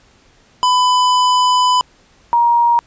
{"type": "tone pair in turn", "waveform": ["square", "sine"], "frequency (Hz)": [1000, 944.2], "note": ["B5", "A#5"], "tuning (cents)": [21, 22], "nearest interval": "minor second", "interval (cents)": 99, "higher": "first", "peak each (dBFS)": [-11, -9], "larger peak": "second", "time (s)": [[0.63, 1.81], [2.33, 2.79]], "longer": "first", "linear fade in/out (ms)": 0, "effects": ["pink hiss -51 dBFS RMS until 2.86 s", "resampled to 16000 Hz"]}